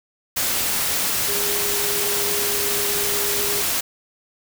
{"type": "tone in noise", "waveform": "sine", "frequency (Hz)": 409, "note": "G#4", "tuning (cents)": -26, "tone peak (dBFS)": -28, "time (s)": [1.28, 3.62], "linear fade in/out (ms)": 10, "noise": "white", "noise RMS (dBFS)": -22, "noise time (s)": [0.36, 3.81], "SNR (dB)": -9, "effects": []}